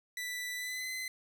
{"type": "tone with pitch glide", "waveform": "sawtooth", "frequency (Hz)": [1978, 2039], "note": ["B6", "C7"], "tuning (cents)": [2, -45], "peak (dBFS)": -33, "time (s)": [0.17, 1.08], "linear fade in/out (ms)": 2, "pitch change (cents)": 53, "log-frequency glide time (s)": [0.55, 0.9], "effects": []}